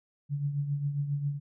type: tone with tremolo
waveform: sine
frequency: 143.3 Hz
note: D3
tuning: 42 cents flat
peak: -25 dBFS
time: 0.29-1.4 s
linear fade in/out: 50 ms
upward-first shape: triangle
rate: 7.4 Hz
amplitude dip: 65%
effects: none